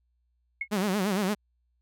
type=tone with exponential decay; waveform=sine; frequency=2174 Hz; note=C#7; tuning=34 cents flat; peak=-24 dBFS; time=0.61-0.68 s; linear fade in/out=5 ms; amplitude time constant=15 ms
type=tone with vibrato; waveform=sawtooth; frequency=197.4 Hz; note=G3; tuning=12 cents sharp; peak=-21 dBFS; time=0.71-1.35 s; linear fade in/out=20 ms; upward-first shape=sine; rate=8.7 Hz; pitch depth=140 cents each way
effects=added 60 Hz sine -69 dBFS peak until 1.81 s